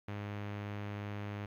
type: tone with low-pass filter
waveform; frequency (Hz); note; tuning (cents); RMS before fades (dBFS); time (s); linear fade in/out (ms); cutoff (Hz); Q
sawtooth; 102.7; G#2; -19; -41; 0.08-1.46; 5; 2500; 1.4
effects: 12-bit